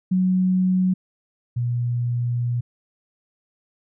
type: tone pair in turn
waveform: sine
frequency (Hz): 185 / 120.76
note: F#3 / B2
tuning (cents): 0 / -38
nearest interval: perfect fifth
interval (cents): 738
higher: first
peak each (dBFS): -16 / -20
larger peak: first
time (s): 0.11-0.94 / 1.56-2.61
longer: second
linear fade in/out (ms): 10
effects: none